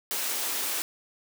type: high-pass noise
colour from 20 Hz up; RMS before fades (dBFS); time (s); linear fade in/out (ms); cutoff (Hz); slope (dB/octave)
white; -30; 0.11-0.82; 0; 270; 24
effects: none